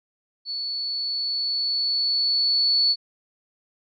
sine tone with level ramp, 4435 Hz, C#8, in tune, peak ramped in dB -27 to -16 dBFS, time 0.45-2.96 s, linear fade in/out 50 ms, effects none

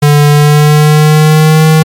square tone with pitch glide, 146.83 to 157.37 Hz, D3 to D#3, 0 to +20 cents, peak -3 dBFS, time 0.02-1.83 s, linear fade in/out 10 ms, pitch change +120 cents, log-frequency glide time 0.3-1.66 s, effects MP3 96 kbps

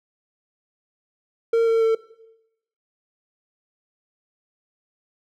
triangle tone with pitch steps, 458.7 / 453.7 / 448.7 Hz, A#4 / A#4 / A4, -28 / -47 / +34 cents, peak -13 dBFS, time 1.53-1.95 s, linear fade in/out 5 ms, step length 140 ms, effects noise-tail reverb RT60 0.9 s tail -19 dB re dry

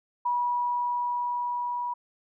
sine tone with level ramp, 971 Hz, B5, 30 cents flat, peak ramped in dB -23 to -28 dBFS, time 0.25-1.94 s, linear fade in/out 10 ms, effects none

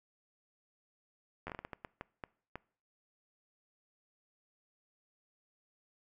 slowing click train, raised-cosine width 0.5 ms, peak -26 dBFS, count 12, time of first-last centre 1.47-2.556 s, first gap 11 ms, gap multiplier 1.4, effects noise-tail reverb RT60 0.5 s tail -23 dB re dry

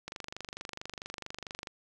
click train, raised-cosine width 0.2 ms, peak -22 dBFS, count 40, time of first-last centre 0.08-1.672 s, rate 24.5 Hz, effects none

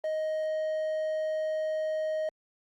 triangle tone, 625 Hz, D#5, 8 cents sharp, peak -26 dBFS, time 0.04-2.29 s, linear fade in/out 2 ms, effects Opus 24 kbps

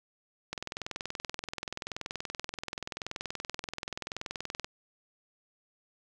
click train, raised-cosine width 0.2 ms, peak -18 dBFS, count 87, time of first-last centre 0.53-4.645 s, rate 20.9 Hz, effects none

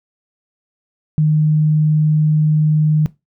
sine tone, 153.5 Hz, D#3, 23 cents flat, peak -10 dBFS, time 1.18-3.06 s, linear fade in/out 0 ms, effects noise-tail reverb RT60 0.2 s tail -18 dB re dry

